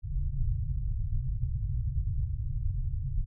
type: low-pass noise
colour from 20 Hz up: pink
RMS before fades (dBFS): -30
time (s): 0.02-3.26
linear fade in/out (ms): 50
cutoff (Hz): 140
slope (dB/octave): 96
effects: none

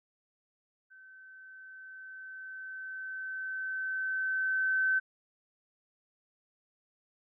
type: tone with level ramp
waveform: sine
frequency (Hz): 1534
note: G6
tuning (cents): -38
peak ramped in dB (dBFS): -52 to -24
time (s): 0.9-5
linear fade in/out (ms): 20
effects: none

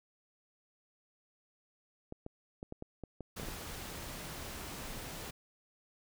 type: clicks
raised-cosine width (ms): 2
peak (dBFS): -29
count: 10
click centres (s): 2.124 / 2.264 / 2.629 / 2.724 / 2.824 / 3.037 / 3.207 / 3.398 / 3.433 / 3.486
type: noise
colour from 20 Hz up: pink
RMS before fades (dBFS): -44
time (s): 3.36-5.31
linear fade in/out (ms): 10
effects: none

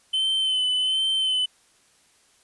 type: tone with vibrato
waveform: triangle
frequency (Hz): 3056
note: G7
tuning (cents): -45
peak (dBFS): -19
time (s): 0.13-1.46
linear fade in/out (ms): 10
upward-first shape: sine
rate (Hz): 1.3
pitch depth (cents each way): 29
effects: white hiss -60 dBFS RMS until 2.43 s + resampled to 24000 Hz

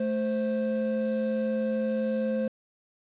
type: tone pair together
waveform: triangle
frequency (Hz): 218.4 / 523.3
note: A3 / C5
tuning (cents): -13 / 0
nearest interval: octave + minor third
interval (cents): 1513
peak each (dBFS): -26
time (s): 0-2.48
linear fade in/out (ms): 5
effects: resampled to 8000 Hz + 9-bit

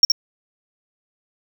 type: tone with echo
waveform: triangle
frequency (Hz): 5550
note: F8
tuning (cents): -12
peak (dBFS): -3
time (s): 0.03-0.05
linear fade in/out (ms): 2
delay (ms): 69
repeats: 1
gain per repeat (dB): -8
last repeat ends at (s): 0.119
effects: tanh soft clip ceiling -4 dBFS + 7-bit

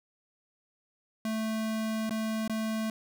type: tone with dropouts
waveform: square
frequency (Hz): 220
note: A3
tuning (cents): 0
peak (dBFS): -30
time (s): 1.25-2.9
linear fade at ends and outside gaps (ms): 2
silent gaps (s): 2.095-2.107 / 2.478-2.496
effects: none

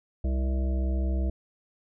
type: harmonic tone with a mistuned harmonic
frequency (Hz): 65.41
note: C2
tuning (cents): 0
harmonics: 1 / 3 / 5 / 7 / 9 / 10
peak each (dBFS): -24 / -36 / -38 / -46 / -44 / -44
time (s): 0.24-1.3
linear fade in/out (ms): 5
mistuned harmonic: 1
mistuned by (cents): -19
effects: none

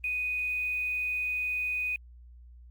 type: tone with quantisation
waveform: sine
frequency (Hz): 2489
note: D#7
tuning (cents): 0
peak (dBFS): -28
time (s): 0.04-1.96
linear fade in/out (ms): 2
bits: 9
effects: added 60 Hz sine -48 dBFS peak until 2.7 s + Opus 32 kbps

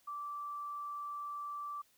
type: tone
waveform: sine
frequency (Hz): 1166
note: D6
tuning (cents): -13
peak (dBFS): -39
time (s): 0.07-1.82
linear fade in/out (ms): 10
effects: white hiss -70 dBFS RMS until 1.97 s

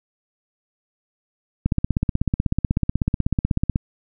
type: click train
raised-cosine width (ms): 5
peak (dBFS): -6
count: 35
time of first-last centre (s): 1.66-3.759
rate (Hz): 16.2
effects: none

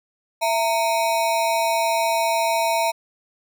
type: ring-modulated tone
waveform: square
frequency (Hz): 792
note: G5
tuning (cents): +18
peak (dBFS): -16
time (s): 0.41-2.92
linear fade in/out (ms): 20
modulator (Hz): 127
effects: none

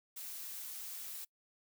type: noise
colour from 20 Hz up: blue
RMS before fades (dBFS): -45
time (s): 0.16-1.25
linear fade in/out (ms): 10
effects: noise-tail reverb RT60 0.1 s tail -24 dB re dry

